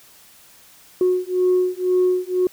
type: beating tone pair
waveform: sine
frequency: 364.2 / 366.2 Hz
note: F#4 / F#4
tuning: -27 / -18 cents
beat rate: 2 Hz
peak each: -18 dBFS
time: 1.01-2.47 s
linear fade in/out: 2 ms
effects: tanh soft clip ceiling -10 dBFS + white hiss -49 dBFS RMS until 2.52 s